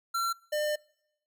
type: tone pair in turn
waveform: square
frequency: 1360 / 601.3 Hz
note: F6 / D5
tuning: -46 / +41 cents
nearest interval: octave + major second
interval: 1413 cents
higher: first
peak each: -28 dBFS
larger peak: neither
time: 0.14-0.33 / 0.52-0.76 s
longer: second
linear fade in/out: 10 ms
effects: noise-tail reverb RT60 0.8 s tail -25 dB re dry